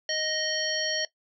harmonic tone with a mistuned harmonic, 622 Hz, D#5, 1 cent flat, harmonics 1 / 3 / 5 / 7 / 9, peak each -33 / -33 / -33 / -33 / -33 dBFS, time 0.09-1.05 s, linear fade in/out 2 ms, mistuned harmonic 7, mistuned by +15 cents, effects noise-tail reverb RT60 0.1 s tail -17 dB re dry

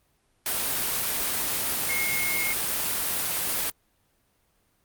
sine tone in noise, 2155 Hz, C#7, 49 cents flat, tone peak -27 dBFS, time 1.89-2.53 s, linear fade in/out 2 ms, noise white, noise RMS -27 dBFS, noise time 0.46-3.7 s, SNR -3 dB, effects pink hiss -68 dBFS RMS until 4.84 s + Opus 32 kbps

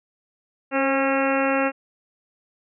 harmonic tone with a mistuned harmonic, 272.2 Hz, C#4, 31 cents flat, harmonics 1 / 2 / 3 / 4 / 5 / 6 / 7 / 8 / 9 / 10, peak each -24 / -23 / -28 / -32 / -28 / -31 / -32 / -34 / -34 / -31 dBFS, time 0.71-1.72 s, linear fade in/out 50 ms, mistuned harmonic 2, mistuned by -24 cents, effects none

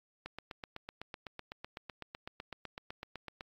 click train, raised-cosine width 0.3 ms, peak -26 dBFS, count 26, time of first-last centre 0.26-3.409 s, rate 7.94 Hz, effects AAC 48 kbps

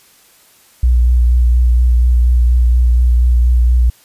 sine tone with vibrato, 60.5 Hz, B1, 35 cents flat, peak -7 dBFS, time 0.83-3.9 s, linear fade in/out 5 ms, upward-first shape sine, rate 4.2 Hz, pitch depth 25 cents each way, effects white hiss -48 dBFS RMS until 4.04 s + resampled to 32000 Hz

